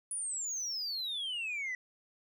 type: exponential sweep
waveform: sine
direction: down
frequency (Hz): 9956 to 1949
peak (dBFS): -32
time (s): 0.11-1.75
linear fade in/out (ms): 2
effects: tanh soft clip ceiling -33 dBFS